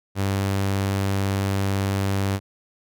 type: tone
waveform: sawtooth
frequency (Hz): 98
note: G2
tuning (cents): 0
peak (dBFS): -17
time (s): 0.15-2.4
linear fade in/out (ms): 50
effects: none